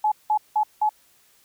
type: tone bursts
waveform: sine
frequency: 852 Hz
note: G#5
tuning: 44 cents sharp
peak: -17 dBFS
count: 4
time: 0.04-0.892 s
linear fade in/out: 5 ms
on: 78 ms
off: 180 ms
effects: white hiss -59 dBFS RMS until 1.44 s